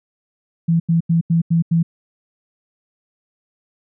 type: tone bursts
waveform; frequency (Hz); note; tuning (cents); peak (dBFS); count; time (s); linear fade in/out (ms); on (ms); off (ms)
sine; 166.5; E3; +18; -12; 6; 0.68-1.83; 10; 120; 86
effects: none